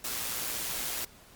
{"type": "noise with amplitude modulation", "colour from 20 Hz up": "white", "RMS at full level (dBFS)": -32, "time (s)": [0.04, 1.05], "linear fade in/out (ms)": 5, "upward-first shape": "sine", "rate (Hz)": 118, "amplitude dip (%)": 45, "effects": ["pink hiss -55 dBFS RMS until 1.35 s", "Opus 48 kbps"]}